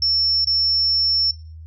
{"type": "tone with dropouts", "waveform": "sine", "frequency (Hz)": 5400, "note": "E8", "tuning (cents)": 41, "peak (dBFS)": -16, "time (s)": [0.02, 1.31], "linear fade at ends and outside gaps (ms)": 2, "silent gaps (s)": [0.446, 0.471], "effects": ["noise-tail reverb RT60 0.4 s tail -22 dB re dry", "added 80 Hz sine -35 dBFS peak until 1.66 s"]}